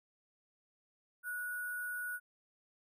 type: tone with sample-and-hold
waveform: sine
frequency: 1466 Hz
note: F#6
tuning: 16 cents flat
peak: -37 dBFS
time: 1.23-2.2 s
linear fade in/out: 50 ms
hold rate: 11025 Hz
effects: none